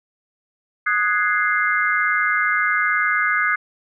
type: chord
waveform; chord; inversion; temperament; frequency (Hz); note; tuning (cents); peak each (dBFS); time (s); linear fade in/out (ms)
sine; Ab dominant seventh; second; equal; 1244.5 / 1480 / 1661.2 / 2093; Eb6 / Gb6 / Ab6 / C7; 0 / 0 / 0 / 0; -22; 0.86-3.56; 10
effects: none